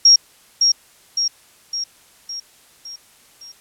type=tone with echo; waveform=sine; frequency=5588 Hz; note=F8; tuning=in tune; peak=-6 dBFS; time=0.05-0.16 s; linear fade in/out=5 ms; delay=560 ms; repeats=6; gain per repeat=-5 dB; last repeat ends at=3.52 s; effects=white hiss -51 dBFS RMS until 3.6 s + low-pass 12000 Hz 12 dB/octave